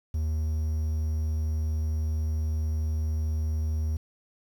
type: tone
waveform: triangle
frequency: 77.78 Hz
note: D#2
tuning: in tune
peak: -23 dBFS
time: 0.14-3.97 s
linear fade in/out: 5 ms
effects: 9-bit